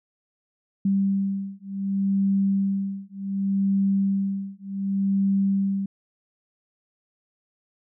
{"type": "beating tone pair", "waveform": "sine", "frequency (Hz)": [195.7, 196.37], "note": ["G3", "G3"], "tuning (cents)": [-3, 3], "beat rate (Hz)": 0.67, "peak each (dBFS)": -24, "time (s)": [0.85, 5.86], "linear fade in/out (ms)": 5, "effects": []}